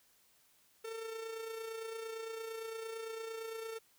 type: tone with amplitude modulation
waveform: 45% pulse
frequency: 449.5 Hz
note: A4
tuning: 37 cents sharp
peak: -39 dBFS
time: 0.84-3.79 s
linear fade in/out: 10 ms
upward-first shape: sine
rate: 28.8 Hz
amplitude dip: 45%
effects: white hiss -69 dBFS RMS until 3.98 s